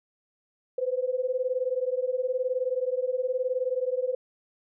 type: beating tone pair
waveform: sine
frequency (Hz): 500 / 519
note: B4 / C5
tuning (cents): +21 / -14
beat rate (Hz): 19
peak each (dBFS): -28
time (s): 0.78-4.15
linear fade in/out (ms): 5
effects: none